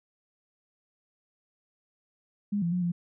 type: tone with pitch steps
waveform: sine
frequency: 204.3 / 170.6 / 179.6 / 173.4 Hz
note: G#3 / F3 / F3 / F3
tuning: -28 / -40 / +49 / -12 cents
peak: -25 dBFS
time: 2.52-2.92 s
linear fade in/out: 10 ms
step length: 100 ms
effects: none